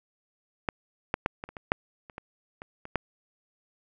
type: clicks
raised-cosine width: 0.5 ms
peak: -11 / -10 / -9 / -20 / -28 / -24 / -6 / -30 / -23 / -25 / -26 / -10 dBFS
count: 12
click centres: 0.688 / 1.141 / 1.261 / 1.439 / 1.49 / 1.568 / 1.719 / 2.098 / 2.181 / 2.619 / 2.854 / 2.957 s
effects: none